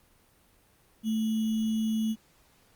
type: tone with sample-and-hold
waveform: sine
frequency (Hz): 220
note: A3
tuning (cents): 0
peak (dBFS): -25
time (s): 1.03-2.16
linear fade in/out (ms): 50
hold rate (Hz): 3150
effects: pink hiss -63 dBFS RMS until 2.75 s + Opus 32 kbps